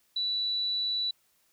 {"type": "tone", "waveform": "sine", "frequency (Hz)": 3951, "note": "B7", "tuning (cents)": 0, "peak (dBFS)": -27, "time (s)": [0.16, 1.11], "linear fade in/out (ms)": 5, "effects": ["white hiss -69 dBFS RMS until 1.52 s"]}